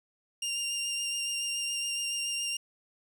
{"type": "tone with vibrato", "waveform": "20% pulse", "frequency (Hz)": 2794, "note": "F7", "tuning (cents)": 0, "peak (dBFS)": -25, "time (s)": [0.42, 2.57], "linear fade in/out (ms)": 5, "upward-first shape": "sine", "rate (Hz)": 7.1, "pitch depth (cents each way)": 14, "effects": []}